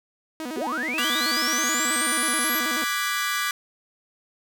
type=tone with vibrato; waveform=sawtooth; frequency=279.3 Hz; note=C#4; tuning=13 cents sharp; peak=-26 dBFS; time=0.4-2.84 s; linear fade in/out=0 ms; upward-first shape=square; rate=9.3 Hz; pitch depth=220 cents each way
type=linear sweep; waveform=sine; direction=up; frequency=332.8 to 11840 Hz; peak=-26 dBFS; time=0.57-2.59 s; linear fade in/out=2 ms
type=chord; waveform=sawtooth; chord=G# half-diminished seventh; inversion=second; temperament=equal; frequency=1174.7 / 1480 / 1661.2 / 1975.5 Hz; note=D6 / F#6 / G#6 / B6; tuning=0 / 0 / 0 / 0 cents; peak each=-24 / -28 / -26 / -26 dBFS; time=0.98-3.51 s; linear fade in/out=2 ms
effects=none